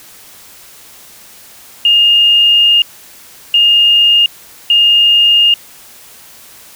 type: tone bursts at uneven times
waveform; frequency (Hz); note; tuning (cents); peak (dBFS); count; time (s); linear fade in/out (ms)
sine; 2832; F7; +23; -5; 3; 1.85-2.82 / 3.54-4.26 / 4.7-5.54; 2
effects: white hiss -38 dBFS RMS until 6.75 s